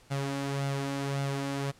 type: tone with flanger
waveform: sawtooth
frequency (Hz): 138.8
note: C#3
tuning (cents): +3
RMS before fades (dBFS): -32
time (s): 0.1-1.72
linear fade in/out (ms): 20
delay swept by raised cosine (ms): 1.4 to 3.5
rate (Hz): 1.8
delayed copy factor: +0.5
effects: pink hiss -59 dBFS RMS until 1.79 s + low-pass 10000 Hz 12 dB/octave